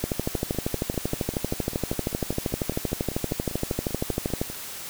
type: two click trains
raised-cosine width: 2 ms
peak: -11 / -22 dBFS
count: 57 / 22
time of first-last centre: 0.04-4.415 / 0.35-4.5 s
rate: 12.8 / 5.06 Hz
effects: white hiss -37 dBFS RMS until 4.89 s